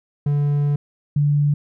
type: tone pair in turn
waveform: triangle / sine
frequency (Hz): 144.8 / 145.64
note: D3 / D3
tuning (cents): -24 / -14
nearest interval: unison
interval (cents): 10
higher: second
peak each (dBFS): -14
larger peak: neither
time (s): 0.26-0.76 / 1.16-1.54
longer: first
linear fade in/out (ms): 5
effects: none